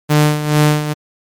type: tone with tremolo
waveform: sawtooth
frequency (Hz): 150.2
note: D3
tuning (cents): +39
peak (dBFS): -4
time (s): 0.09-0.94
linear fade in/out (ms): 20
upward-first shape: sine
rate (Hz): 2.3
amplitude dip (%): 70
effects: MP3 96 kbps